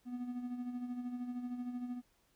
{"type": "tone with tremolo", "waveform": "triangle", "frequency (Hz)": 246, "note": "B3", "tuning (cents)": -7, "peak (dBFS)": -34, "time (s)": [0.05, 2.02], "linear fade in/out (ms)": 50, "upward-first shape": "sine", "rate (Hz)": 13, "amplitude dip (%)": 55, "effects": ["pink hiss -73 dBFS RMS until 2.35 s"]}